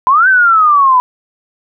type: exponential two-way sweep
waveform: sine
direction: up then down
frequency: 987.8 to 1568 to 987.8 Hz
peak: -5 dBFS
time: 0.07-1 s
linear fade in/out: 0 ms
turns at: 0.28 s
effects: none